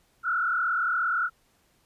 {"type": "tone with frequency modulation", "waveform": "sine", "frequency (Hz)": 1400, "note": "F6", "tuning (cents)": 4, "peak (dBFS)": -23, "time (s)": [0.23, 1.3], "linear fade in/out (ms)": 50, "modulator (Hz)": 37.2, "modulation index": 2.1, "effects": ["pink hiss -66 dBFS RMS until 1.85 s", "resampled to 32000 Hz"]}